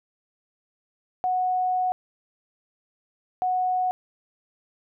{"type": "tone bursts at uneven times", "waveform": "sine", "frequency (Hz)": 736, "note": "F#5", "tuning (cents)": -9, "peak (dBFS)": -21, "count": 2, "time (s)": [[1.24, 1.92], [3.42, 3.91]], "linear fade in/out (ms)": 0, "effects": []}